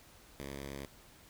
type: tone with notch filter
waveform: 5% pulse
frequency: 69.3 Hz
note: C#2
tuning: in tune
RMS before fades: -44 dBFS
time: 0.4-0.85 s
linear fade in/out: 0 ms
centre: 770 Hz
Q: 1.9
effects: pink hiss -59 dBFS RMS until 1.29 s